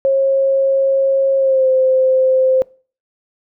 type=tone with pitch glide; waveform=sine; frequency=541 to 521.1 Hz; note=C#5 to C5; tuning=-42 to -7 cents; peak=-10 dBFS; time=0.05-2.62 s; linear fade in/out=0 ms; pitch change=-65 cents; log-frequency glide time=1.37-1.68 s; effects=noise-tail reverb RT60 0.4 s tail -24 dB re dry